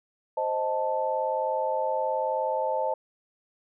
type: chord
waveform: sine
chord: A diminished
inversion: first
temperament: equal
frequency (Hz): 523.3 / 622.3 / 880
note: C5 / Eb5 / A5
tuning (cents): 0 / 0 / 0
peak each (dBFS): -29 / -30 / -28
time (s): 0.37-2.94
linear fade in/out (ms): 5
effects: none